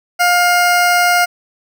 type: tone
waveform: 20% pulse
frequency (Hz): 708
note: F5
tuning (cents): +23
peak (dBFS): -5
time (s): 0.19-1.26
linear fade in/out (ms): 20
effects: none